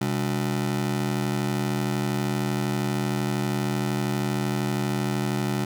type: ring-modulated tone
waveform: 30% pulse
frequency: 164.1 Hz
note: E3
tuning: 8 cents flat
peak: -18 dBFS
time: 0.01-5.65 s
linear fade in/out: 5 ms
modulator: 36.4 Hz
effects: none